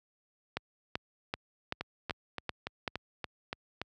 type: two click trains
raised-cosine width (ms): 0.3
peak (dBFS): -16 / -19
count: 7 / 8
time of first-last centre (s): 0.57-2.878 / 1.81-3.816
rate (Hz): 2.6 / 3.49
effects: high-pass 60 Hz 12 dB/octave